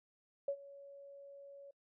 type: tone with ADSR envelope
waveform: sine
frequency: 560 Hz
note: C#5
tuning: 18 cents sharp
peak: -31 dBFS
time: 0.48-1.71 s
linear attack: 4 ms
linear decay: 72 ms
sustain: -20 dB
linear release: 6 ms
effects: noise-tail reverb RT60 0.1 s tail -25 dB re dry